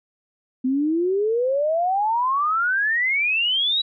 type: exponential sweep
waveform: sine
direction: up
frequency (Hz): 251.2 to 3938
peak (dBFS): -18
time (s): 0.64-3.82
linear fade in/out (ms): 10
effects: none